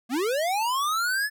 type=linear sweep; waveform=square; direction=up; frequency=220 to 1744 Hz; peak=-24 dBFS; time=0.09-1.3 s; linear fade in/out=50 ms; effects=none